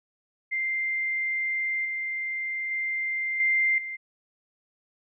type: tone with level steps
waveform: sine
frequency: 2093 Hz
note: C7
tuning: in tune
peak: -25 / -28 / -26 / -20 / -32 dBFS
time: 0.51-3.97 s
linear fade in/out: 20 ms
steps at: 1.85 / 2.71 / 3.4 / 3.78 s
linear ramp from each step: 2 ms
effects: none